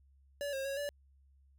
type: tone with pitch steps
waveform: square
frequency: 572 / 538 / 551 / 577 Hz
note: D5 / C5 / C#5 / D5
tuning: -46 / +48 / -11 / -31 cents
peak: -36 dBFS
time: 0.41-0.89 s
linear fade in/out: 0 ms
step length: 120 ms
effects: added 68 Hz sine -62 dBFS peak until 1.58 s